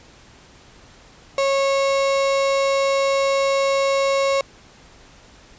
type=tone; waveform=35% pulse; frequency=548 Hz; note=C#5; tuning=20 cents flat; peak=-15 dBFS; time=1.38-4.41 s; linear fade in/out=2 ms; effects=pink hiss -48 dBFS RMS until 5.58 s + resampled to 16000 Hz